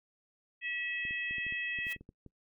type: harmonic tone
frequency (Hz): 646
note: E5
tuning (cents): -35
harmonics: 3 / 4 / 5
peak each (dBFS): -37 / -37 / -46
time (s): 0.61-1.97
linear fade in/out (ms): 50
type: clicks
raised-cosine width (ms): 3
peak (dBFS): -37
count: 12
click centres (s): 1.052 / 1.109 / 1.31 / 1.383 / 1.466 / 1.524 / 1.788 / 1.868 / 1.963 / 2.01 / 2.091 / 2.263
type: noise with exponential growth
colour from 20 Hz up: white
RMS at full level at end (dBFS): -44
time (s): 1.81-1.93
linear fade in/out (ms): 5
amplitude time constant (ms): 24
effects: noise-tail reverb RT60 0.1 s tail -22 dB re dry